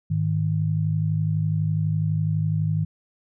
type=tone pair together; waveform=sine; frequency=104.4 / 156.42 Hz; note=G#2 / D#3; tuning=+10 / +10 cents; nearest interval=perfect fifth; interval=700 cents; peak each=-24 / -22 dBFS; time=0.1-2.85 s; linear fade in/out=10 ms; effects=none